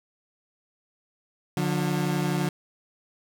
30% pulse tone pair together, 147.3 / 179.3 Hz, D3 / F3, +6 / +46 cents, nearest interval minor third, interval 340 cents, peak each -24 dBFS, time 1.57-2.49 s, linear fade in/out 2 ms, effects none

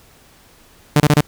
sawtooth tone bursts, 148.5 Hz, D3, 20 cents sharp, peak -5 dBFS, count 4, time 0.96-1.208 s, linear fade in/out 2 ms, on 41 ms, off 28 ms, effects pink hiss -49 dBFS RMS until 1.27 s

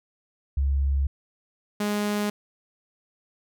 sine / sawtooth tone pair in turn, 69 / 207.4 Hz, C#2 / G#3, -7 / -2 cents, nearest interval octave + perfect fifth, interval 1905 cents, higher second, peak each -20 dBFS, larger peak neither, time 0.57-1.07 / 1.8-2.3 s, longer neither, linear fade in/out 5 ms, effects none

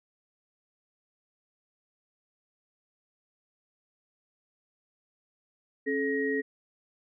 sine tone cluster, 273 / 430.7 / 1887 Hz, C#4 / A4 / A#6, -26 / -37 / +21 cents, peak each -31 / -29 / -32 dBFS, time 5.86-6.42 s, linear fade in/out 20 ms, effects none

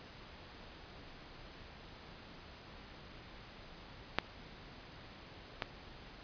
clicks, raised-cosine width 0.3 ms, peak -12 / -18 dBFS, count 2, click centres 4.186 / 5.622 s, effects pink hiss -53 dBFS RMS until 6.23 s + resampled to 11025 Hz

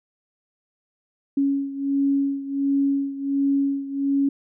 sine beating tone pair, 277.2 / 278.6 Hz, C#4 / C#4, 0 / +9 cents, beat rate 1.4 Hz, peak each -21 / -25 dBFS, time 1.37-4.29 s, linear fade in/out 5 ms, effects none

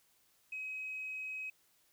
sine tone, 2540 Hz, D#7, 35 cents sharp, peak -38 dBFS, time 0.52-1.5 s, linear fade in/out 5 ms, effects tanh soft clip ceiling -34 dBFS + white hiss -71 dBFS RMS until 1.92 s

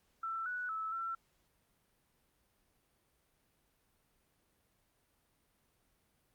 sine tone with pitch steps, 1334 / 1476 / 1306 / 1347 Hz, E6 / F#6 / E6 / E6, +20 / -5 / -17 / +37 cents, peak -36 dBFS, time 0.23-1.15 s, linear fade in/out 5 ms, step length 230 ms, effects pink hiss -75 dBFS RMS until 6.34 s + Opus 48 kbps

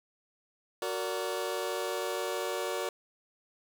sawtooth chord, Gb augmented, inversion none, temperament just, 370 / 462.5 / 578.1 Hz, Gb4 / Bb4 / D5, 0 / -14 / -27 cents, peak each -32 dBFS, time 0.82-2.89 s, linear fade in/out 2 ms, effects none

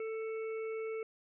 harmonic tone, 443.1 Hz, A4, 12 cents sharp, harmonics 1 / 3 / 5 / 6, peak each -36 / -51 / -50 / -59 dBFS, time 0-1.03 s, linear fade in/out 2 ms, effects none

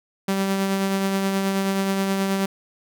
sawtooth tone with tremolo, 194.4 Hz, G3, 14 cents flat, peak -15 dBFS, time 0.28-2.46 s, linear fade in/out 5 ms, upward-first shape triangle, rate 9.4 Hz, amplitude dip 35%, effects none

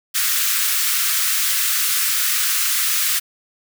white high-pass noise, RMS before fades -19 dBFS, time 0.14-3.2 s, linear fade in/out 20 ms, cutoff 1200 Hz, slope 48 dB/octave, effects none

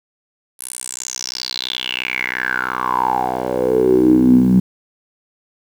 10% pulse tone with band-pass filter sweep, 63 Hz, B1, 35 cents sharp, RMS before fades -17 dBFS, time 0.59-4.6 s, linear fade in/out 10 ms, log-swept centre 11000 to 190 Hz, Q 8.3, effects 7-bit

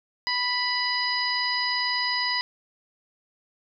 harmonic tone with a mistuned harmonic, 987.8 Hz, B5, in tune, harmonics 1 / 2 / 3 / 4 / 5, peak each -30 / -28 / -36 / -34 / -27 dBFS, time 0.27-2.41 s, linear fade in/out 0 ms, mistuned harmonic 4, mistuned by +33 cents, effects none

